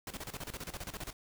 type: noise with tremolo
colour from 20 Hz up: pink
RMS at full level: -41 dBFS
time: 0.07-1.13 s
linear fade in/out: 2 ms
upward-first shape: square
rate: 15 Hz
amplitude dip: 80%
effects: none